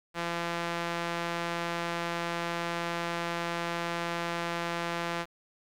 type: tone with band-pass filter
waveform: sawtooth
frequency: 170.4 Hz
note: F3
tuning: 42 cents flat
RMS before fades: -33 dBFS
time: 0.14-5.26 s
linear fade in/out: 50 ms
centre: 1600 Hz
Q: 0.57
effects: 9-bit